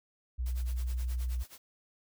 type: tone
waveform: sine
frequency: 61.74 Hz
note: B1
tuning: in tune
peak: -30 dBFS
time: 0.38-1.44 s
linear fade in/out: 20 ms
type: noise with tremolo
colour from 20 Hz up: white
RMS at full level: -49 dBFS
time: 0.46-1.58 s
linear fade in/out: 0 ms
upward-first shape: sine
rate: 9.5 Hz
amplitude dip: 90%
effects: none